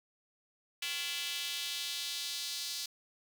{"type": "tone with high-pass filter sweep", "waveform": "square", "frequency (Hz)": 155.56, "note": "D#3", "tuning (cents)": 0, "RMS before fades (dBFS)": -38, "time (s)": [0.82, 2.86], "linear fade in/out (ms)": 5, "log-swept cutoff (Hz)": [2800, 4400], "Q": 2.3, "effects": []}